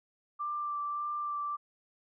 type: tone with vibrato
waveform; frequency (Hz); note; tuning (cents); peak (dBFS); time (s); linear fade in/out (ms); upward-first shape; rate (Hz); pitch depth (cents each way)
sine; 1178; D6; +5; -32; 0.39-1.57; 20; sine; 1.7; 13
effects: none